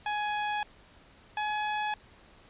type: tone pair in turn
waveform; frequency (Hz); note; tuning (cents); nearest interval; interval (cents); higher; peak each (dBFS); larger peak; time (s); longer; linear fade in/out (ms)
sawtooth; 837 / 844.8; G#5 / G#5; +13 / +29; unison; 16; second; -25; neither; 0.06-0.63 / 1.37-1.94; neither; 2
effects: pink hiss -57 dBFS RMS until 2.49 s + resampled to 8000 Hz